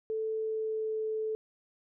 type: tone with pitch glide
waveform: sine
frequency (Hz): 439.8 to 436.5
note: A4 to A4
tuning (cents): -1 to -14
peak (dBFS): -30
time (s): 0.1-1.35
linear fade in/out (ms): 0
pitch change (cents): -13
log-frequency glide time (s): 0.32-1.01
effects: none